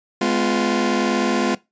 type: chord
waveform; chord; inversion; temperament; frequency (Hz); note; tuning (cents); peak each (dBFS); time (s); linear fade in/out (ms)
sawtooth; F diminished; first; just; 209.5 / 251.4 / 349.2; Ab3 / Cb4 / F4; +15 / +31 / 0; -18; 0.21-1.55; 5
effects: noise-tail reverb RT60 0.2 s tail -20 dB re dry + resampled to 16000 Hz